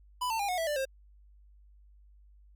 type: tone with pitch steps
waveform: square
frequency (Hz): 995 / 896.7 / 808.2 / 728.4 / 656.5 / 591.6 / 533.2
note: B5 / A5 / G#5 / F#5 / E5 / D5 / C5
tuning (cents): +13 / +33 / -47 / -27 / -7 / +13 / +33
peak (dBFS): -30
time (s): 0.21-0.854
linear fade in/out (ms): 10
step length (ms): 92
effects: added 50 Hz sine -55 dBFS peak until 2.55 s